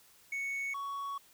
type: tone pair in turn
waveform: triangle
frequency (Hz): 2217 / 1117.2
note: C#7 / C#6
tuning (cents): 0 / +13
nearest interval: octave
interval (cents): 1187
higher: first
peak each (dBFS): -32 / -34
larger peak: first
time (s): 0.32-0.74 / 0.74-1.18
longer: second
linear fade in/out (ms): 5
effects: white hiss -62 dBFS RMS until 1.33 s